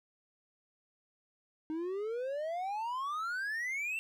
triangle exponential sweep, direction up, 307.2 to 2727 Hz, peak -32 dBFS, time 1.7-3.99 s, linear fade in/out 0 ms, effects none

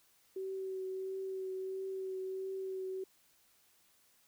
sine tone with vibrato, 380 Hz, F#4, 46 cents sharp, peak -37 dBFS, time 0.36-3.04 s, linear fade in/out 5 ms, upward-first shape triangle, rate 1.5 Hz, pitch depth 18 cents each way, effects white hiss -69 dBFS RMS until 4.27 s

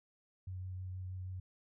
sine tone with vibrato, 92.5 Hz, F#2, in tune, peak -40 dBFS, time 0.47-1.4 s, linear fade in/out 5 ms, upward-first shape sine, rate 6.3 Hz, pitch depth 13 cents each way, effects none

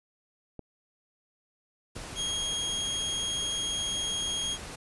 clicks, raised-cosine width 2 ms, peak -27 dBFS, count 2, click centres 0.593 / 1.966 s
pink noise, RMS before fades -41 dBFS, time 1.95-4.76 s, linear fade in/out 10 ms
sawtooth tone, 3264 Hz, G#7, 31 cents flat, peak -26 dBFS, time 2.15-4.58 s, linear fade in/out 50 ms
effects resampled to 24000 Hz

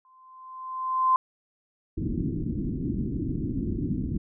sine tone with exponential growth, 1037 Hz, C6, 16 cents flat, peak -16 dBFS, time 0.05-1.16 s, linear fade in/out 1 ms, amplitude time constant 240 ms
white low-pass noise, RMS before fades -29 dBFS, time 1.97-4.18 s, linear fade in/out 10 ms, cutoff 320 Hz, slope 48 dB/octave
effects none

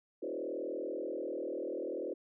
sine tone with frequency modulation, 436.9 Hz, A4, 12 cents flat, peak -35 dBFS, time 0.22-2.14 s, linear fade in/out 10 ms, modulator 40.5 Hz, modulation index 3.1, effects none

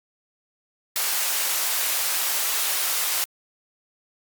white high-pass noise, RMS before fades -24 dBFS, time 0.96-3.24 s, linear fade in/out 0 ms, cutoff 630 Hz, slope 12 dB/octave, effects Opus 48 kbps

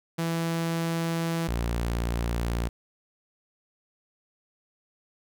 sawtooth tone pair in turn, 166 / 58.32 Hz, E3 / A#1, +12 / +1 cents, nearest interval octave + tritone, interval 1811 cents, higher first, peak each -22 dBFS, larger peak neither, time 0.18-1.48 / 1.48-2.69 s, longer first, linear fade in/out 10 ms, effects none

